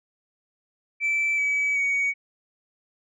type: tone with pitch steps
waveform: sine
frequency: 2324 / 2284 / 2245 Hz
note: D7 / D7 / C#7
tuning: -19 / -49 / +21 cents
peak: -19 dBFS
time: 1-2.14 s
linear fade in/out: 50 ms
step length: 380 ms
effects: tanh soft clip ceiling -19 dBFS